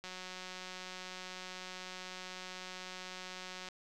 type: click train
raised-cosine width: 0.2 ms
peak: -28 dBFS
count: 672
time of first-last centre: 0.04-3.687 s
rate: 184 Hz
effects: none